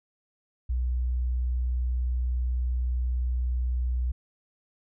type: tone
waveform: sine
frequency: 61.74 Hz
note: B1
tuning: in tune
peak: -24 dBFS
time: 0.69-4.12 s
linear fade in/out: 10 ms
effects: none